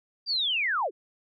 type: linear sweep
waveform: sine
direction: down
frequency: 4800 to 313.5 Hz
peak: -24 dBFS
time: 0.26-0.91 s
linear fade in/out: 50 ms
effects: none